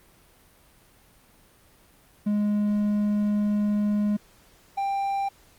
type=tone pair in turn; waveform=triangle; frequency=207.7 / 790.5 Hz; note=G#3 / G5; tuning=0 / +14 cents; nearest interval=octave + major seventh; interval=2314 cents; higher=second; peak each=-19 / -22 dBFS; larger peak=first; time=2.26-4.17 / 4.77-5.29 s; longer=first; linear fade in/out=10 ms; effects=pink hiss -57 dBFS RMS until 5.58 s + Opus 32 kbps